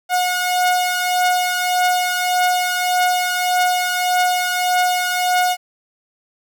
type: beating tone pair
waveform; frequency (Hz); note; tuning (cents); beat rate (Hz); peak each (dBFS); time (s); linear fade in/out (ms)
sawtooth; 724 / 725.7; F#5 / F#5; -38 / -34; 1.7; -13 / -18; 0.09-5.57; 50
effects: none